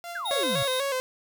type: tone with tremolo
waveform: sawtooth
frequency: 691 Hz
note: F5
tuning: 19 cents flat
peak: -30 dBFS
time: 0.04-0.65 s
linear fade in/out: 0 ms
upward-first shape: triangle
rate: 3.9 Hz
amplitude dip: 85%
type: exponential sweep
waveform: sine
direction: down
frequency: 1710 to 112.6 Hz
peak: -30 dBFS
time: 0.15-0.63 s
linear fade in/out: 5 ms
type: tone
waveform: square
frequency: 3733 Hz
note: A#7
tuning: 2 cents sharp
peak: -30 dBFS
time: 0.25-0.81 s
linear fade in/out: 10 ms
type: tone with vibrato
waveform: sawtooth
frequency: 534 Hz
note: C5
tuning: 35 cents sharp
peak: -22 dBFS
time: 0.31-1 s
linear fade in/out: 0 ms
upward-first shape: square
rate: 4.1 Hz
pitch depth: 65 cents each way
effects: 9-bit